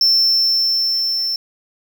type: tone with level ramp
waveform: triangle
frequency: 5360 Hz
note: E8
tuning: 28 cents sharp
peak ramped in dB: -9 to -17 dBFS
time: 0.01-1.36 s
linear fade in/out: 2 ms
effects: 7-bit